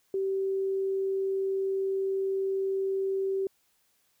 sine tone, 386.6 Hz, G4, 24 cents flat, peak -26 dBFS, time 0.14-3.47 s, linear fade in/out 2 ms, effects white hiss -70 dBFS RMS until 4.2 s

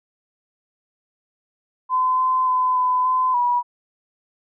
sine tone with pitch steps, 1021 / 1027 / 1015 / 1007 / 1021 / 972 Hz, C6 / C6 / B5 / B5 / C6 / B5, -43 / -33 / +47 / +33 / -43 / -28 cents, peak -16 dBFS, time 1.89-3.63 s, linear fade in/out 50 ms, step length 290 ms, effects none

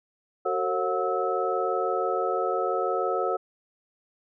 sine tone cluster, 374.4 / 455 / 541 / 724 / 1299 Hz, F#4 / A#4 / C#5 / F#5 / E6, +20 / -42 / -42 / -38 / -26 cents, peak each -30 dBFS, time 0.45-3.37 s, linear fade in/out 10 ms, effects none

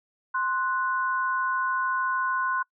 sine tone pair together, 1046.5 / 1480 Hz, C6 / F#6, 0 / 0 cents, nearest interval tritone, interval 600 cents, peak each -26 / -27 dBFS, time 0.34-2.63 s, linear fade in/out 10 ms, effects noise-tail reverb RT60 0.1 s tail -25 dB re dry

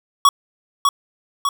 square tone with echo, 1122 Hz, C#6, 21 cents sharp, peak -9 dBFS, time 0.25-0.29 s, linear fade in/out 2 ms, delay 600 ms, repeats 2, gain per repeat -4 dB, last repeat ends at 1.49 s, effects none

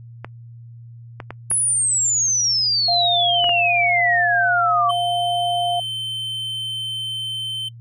clicks, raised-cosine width 0.5 ms, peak -15 dBFS, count 6, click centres 0.246 / 1.202 / 1.306 / 1.514 / 3.443 / 3.493 s
sine exponential sweep, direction down, 10580 to 1127 Hz, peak -16 dBFS, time 1.5-4.91 s, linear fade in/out 5 ms
sine tone with pitch glide, 698.5 to 702.5 Hz, F5 to F5, 0 to +10 cents, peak -19 dBFS, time 2.88-5.8 s, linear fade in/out 5 ms, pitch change +10 cents, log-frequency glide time 3.79-4.32 s
triangle tone, 3087 Hz, G7, 27 cents flat, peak -22 dBFS, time 4.89-7.69 s, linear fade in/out 10 ms
effects noise-tail reverb RT60 0.1 s tail -24 dB re dry + added 117 Hz sine -37 dBFS peak until 7.8 s

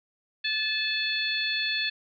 harmonic tone, 868 Hz, A5, 24 cents flat, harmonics 2 / 3 / 4 / 5, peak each -31 / -31 / -31 / -31 dBFS, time 0.44-1.9 s, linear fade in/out 10 ms, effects none

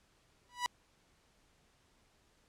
sawtooth tone with exponential growth, 980 Hz, B5, 14 cents flat, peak -25 dBFS, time 0.49-0.66 s, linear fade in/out 0 ms, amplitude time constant 36 ms, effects pink hiss -70 dBFS RMS until 2.48 s + low-pass 9000 Hz 12 dB/octave

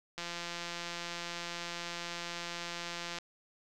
click train, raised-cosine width 0.2 ms, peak -22 dBFS, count 518, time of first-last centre 0.18-3.186 s, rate 172 Hz, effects none

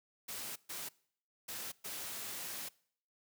white noise bursts at uneven times, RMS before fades -43 dBFS, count 4, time 0.28-0.56 / 0.69-0.89 / 1.48-1.72 / 1.84-2.69 s, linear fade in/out 10 ms, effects noise-tail reverb RT60 0.6 s tail -23 dB re dry + high-pass 100 Hz 12 dB/octave

